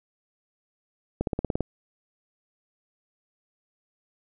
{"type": "accelerating click train", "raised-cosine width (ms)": 2, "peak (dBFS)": -12, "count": 8, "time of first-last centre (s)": [1.21, 1.607], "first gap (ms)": 62, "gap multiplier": 0.97, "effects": []}